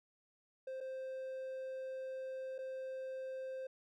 triangle tone with dropouts, 524 Hz, C5, 2 cents sharp, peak -39 dBFS, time 0.67-3.67 s, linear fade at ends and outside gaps 5 ms, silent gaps 0.805-0.809 / 2.582-2.587 s, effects none

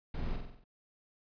brown noise with echo, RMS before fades -38 dBFS, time 0.14-0.36 s, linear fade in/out 5 ms, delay 47 ms, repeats 6, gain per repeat -4 dB, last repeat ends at 0.642 s, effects resampled to 11025 Hz

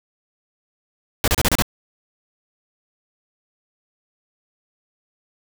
pink noise bursts, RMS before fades -17 dBFS, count 6, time 1.24-1.622 s, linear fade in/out 0 ms, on 37 ms, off 32 ms, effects none

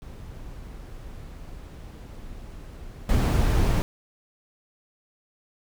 brown noise with level steps, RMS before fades -40 / -20 dBFS, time 0.02-3.82 s, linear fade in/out 0 ms, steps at 3.09 s, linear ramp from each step 2 ms, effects none

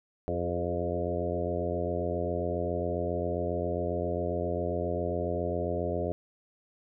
harmonic tone with a mistuned harmonic, 87.4 Hz, F2, 2 cents sharp, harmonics 1 / 2 / 3 / 4 / 5 / 6 / 7 / 8, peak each -35 / -38 / -39 / -37 / -35 / -36 / -35 / -40 dBFS, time 0.28-6.12 s, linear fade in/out 0 ms, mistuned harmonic 5, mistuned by -31 cents, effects none

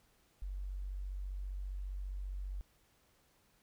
sine tone, 47.46 Hz, F#1, 45 cents sharp, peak -38 dBFS, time 0.42-2.61 s, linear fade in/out 0 ms, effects pink hiss -71 dBFS RMS until 3.62 s

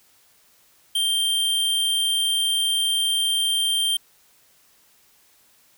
square tone, 3165 Hz, G7, 16 cents sharp, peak -20 dBFS, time 0.95-3.97 s, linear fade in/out 5 ms, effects white hiss -58 dBFS RMS until 5.77 s

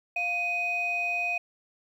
sine tone pair together, 700.9 / 2500 Hz, F5 / D#7, +6 / +8 cents, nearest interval octave + minor seventh, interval 2202 cents, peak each -32 / -26 dBFS, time 0.16-1.38 s, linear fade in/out 5 ms, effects tanh soft clip ceiling -20 dBFS + 10-bit

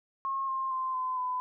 sine tone with pitch steps, 1080 / 1060.8 / 1042 / 1023.5 / 1005.4 Hz, C#6 / C6 / C6 / C6 / B5, -45 / +23 / -7 / -38 / +31 cents, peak -29 dBFS, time 0.25-1.4 s, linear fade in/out 0 ms, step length 230 ms, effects none

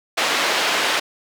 white band-pass noise, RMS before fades -20 dBFS, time 0.17-1 s, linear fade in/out 10 ms, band 360 to 3300 Hz, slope 12 dB/octave, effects none

